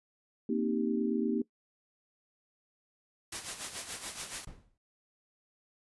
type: chord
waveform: sine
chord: C minor seventh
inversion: third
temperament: equal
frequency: 233.1 / 261.6 / 311.1 / 392 Hz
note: Bb3 / C4 / Eb4 / G4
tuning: 0 / 0 / 0 / 0 cents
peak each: -31 / -35 / -34 / -35 dBFS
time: 0.49-1.42 s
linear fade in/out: 5 ms
type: noise with tremolo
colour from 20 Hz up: white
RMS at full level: -37 dBFS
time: 3.32-4.45 s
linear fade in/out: 5 ms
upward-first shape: sine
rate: 7 Hz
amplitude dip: 65%
type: noise with exponential decay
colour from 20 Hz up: brown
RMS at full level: -41 dBFS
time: 4.47-4.78 s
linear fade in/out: 5 ms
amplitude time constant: 66 ms
effects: noise-tail reverb RT60 0.1 s tail -19 dB re dry + resampled to 24000 Hz